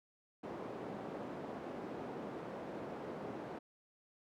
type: band-pass noise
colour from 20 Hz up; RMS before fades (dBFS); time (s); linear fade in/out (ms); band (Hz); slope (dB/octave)
white; -45; 0.43-3.59; 10; 180 to 550; 12
effects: none